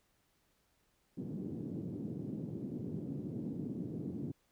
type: band-pass noise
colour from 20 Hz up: white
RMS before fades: -41 dBFS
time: 1.17-4.32 s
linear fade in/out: 10 ms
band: 120 to 300 Hz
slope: 24 dB/octave
effects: pink hiss -75 dBFS RMS until 4.51 s